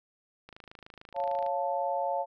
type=click train; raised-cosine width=0.3 ms; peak=-31 dBFS; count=27; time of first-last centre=0.49-1.464 s; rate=26.7 Hz
type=chord; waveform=sine; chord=Db augmented; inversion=none; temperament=equal; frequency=554.4 / 698.5 / 880 Hz; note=Db5 / F5 / A5; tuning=0 / 0 / 0 cents; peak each=-32 dBFS; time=1.14-2.26 s; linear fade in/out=50 ms
effects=none